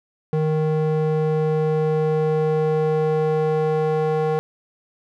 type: tone with band-pass filter sweep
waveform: square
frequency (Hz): 155.56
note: D#3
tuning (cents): 0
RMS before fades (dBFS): -20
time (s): 0.33-4.39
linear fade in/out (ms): 0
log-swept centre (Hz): 340 to 560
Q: 1.8
effects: none